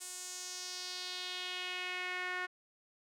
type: tone with band-pass filter sweep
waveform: sawtooth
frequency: 363.7 Hz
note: F#4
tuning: 30 cents flat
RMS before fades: -41 dBFS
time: 0-2.47 s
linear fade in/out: 20 ms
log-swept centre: 8500 to 1700 Hz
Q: 2.4
effects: none